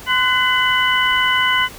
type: tone cluster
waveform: sine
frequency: 1028 / 1493 / 2031 / 2984 Hz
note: C6 / F#6 / B6 / F#7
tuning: -31 / +15 / +48 / +14 cents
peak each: -19 dBFS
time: 0.06-1.69 s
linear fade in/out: 50 ms
effects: pink hiss -37 dBFS RMS until 1.78 s